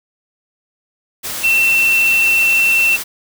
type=tone in noise; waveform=sine; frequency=2693 Hz; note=E7; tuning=36 cents sharp; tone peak=-10 dBFS; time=1.43-2.97 s; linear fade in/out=20 ms; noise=white; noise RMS=-24 dBFS; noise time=1.23-3.04 s; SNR=+11 dB; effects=none